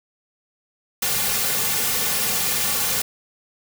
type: noise with comb filter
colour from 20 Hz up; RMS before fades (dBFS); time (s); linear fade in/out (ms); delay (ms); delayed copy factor
white; -22; 1.02-3.02; 5; 3.1; -0.75
effects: none